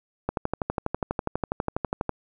click train, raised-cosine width 1 ms, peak -11 dBFS, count 23, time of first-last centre 0.29-2.093 s, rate 12.2 Hz, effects none

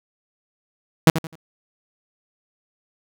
sawtooth tone with echo, 161.5 Hz, E3, 35 cents flat, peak -4 dBFS, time 1.07-1.1 s, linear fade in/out 2 ms, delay 85 ms, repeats 3, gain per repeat -11 dB, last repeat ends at 1.355 s, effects none

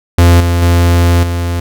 45% pulse tone with level steps, 86.3 Hz, F2, 20 cents flat, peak -3 / -9 / -6 / -13 dBFS, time 0.18-1.6 s, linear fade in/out 5 ms, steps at 0.4 / 0.62 / 1.23 s, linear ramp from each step 5 ms, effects none

